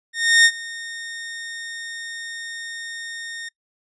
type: tone with ADSR envelope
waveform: sawtooth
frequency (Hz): 1840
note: A#6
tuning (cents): -23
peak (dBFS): -6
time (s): 0.13-3.49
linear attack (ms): 320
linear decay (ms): 58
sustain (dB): -21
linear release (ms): 8
effects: noise-tail reverb RT60 0.1 s tail -23 dB re dry + resampled to 22050 Hz